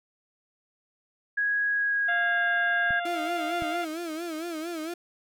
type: tone with pitch glide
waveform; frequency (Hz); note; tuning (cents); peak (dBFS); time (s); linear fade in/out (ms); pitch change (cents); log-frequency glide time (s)
sine; 1658 to 1627.6; G#6 to G#6; -3 to -35; -23; 1.37-3; 10; -32; 1.68-2.44
type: harmonic tone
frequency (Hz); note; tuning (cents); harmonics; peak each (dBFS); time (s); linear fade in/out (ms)
697; F5; -4; 1 / 2 / 3 / 4 / 5; -30 / -36 / -40 / -42 / -44; 2.08-3.85; 10
type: clicks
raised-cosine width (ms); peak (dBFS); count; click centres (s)
5; -27; 2; 2.907 / 3.622
type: tone with vibrato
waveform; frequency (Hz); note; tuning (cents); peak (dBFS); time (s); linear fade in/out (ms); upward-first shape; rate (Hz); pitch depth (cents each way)
35% pulse; 328.2; E4; -8; -30; 3.05-4.94; 5; sine; 4.4; 110
effects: none